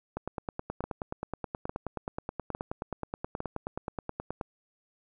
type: two click trains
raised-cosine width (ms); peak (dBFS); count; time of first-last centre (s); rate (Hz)
1; -19 / -19; 4 / 41; 0.84-3.404 / 0.17-4.412; 1.17 / 9.43
effects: none